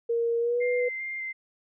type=tone with pitch glide; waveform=sine; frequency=466.2 to 492.8 Hz; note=A#4 to B4; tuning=0 to -4 cents; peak=-23 dBFS; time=0.09-0.89 s; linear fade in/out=10 ms; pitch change=+96 cents; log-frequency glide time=0.39-0.66 s
type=tone with vibrato; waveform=sine; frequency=2093 Hz; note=C7; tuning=in tune; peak=-31 dBFS; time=0.6-1.33 s; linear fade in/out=20 ms; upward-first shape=square; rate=2.5 Hz; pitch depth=11 cents each way
effects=none